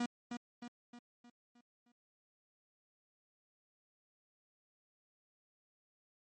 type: tone with echo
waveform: 45% pulse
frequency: 240.4 Hz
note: B3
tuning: 46 cents flat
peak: -33 dBFS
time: 0-0.06 s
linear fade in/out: 5 ms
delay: 310 ms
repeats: 6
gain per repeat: -6 dB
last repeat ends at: 1.92 s
effects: MP3 32 kbps